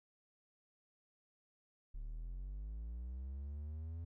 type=linear sweep; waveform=triangle; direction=up; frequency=34.78 to 84.7 Hz; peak=-40 dBFS; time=1.94-4.05 s; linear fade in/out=10 ms; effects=none